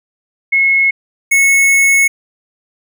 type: tone pair in turn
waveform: sine / square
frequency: 2177 / 2195 Hz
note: C#7 / C#7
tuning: -32 / -18 cents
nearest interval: unison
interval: 14 cents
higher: second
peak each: -8 dBFS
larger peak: neither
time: 0.52-0.91 / 1.31-2.08 s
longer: second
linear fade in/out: 10 ms
effects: none